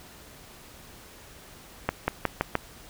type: accelerating click train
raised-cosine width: 0.5 ms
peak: -8 dBFS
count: 5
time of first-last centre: 1.89-2.553 s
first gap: 190 ms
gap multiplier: 0.91
effects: pink hiss -49 dBFS RMS until 2.89 s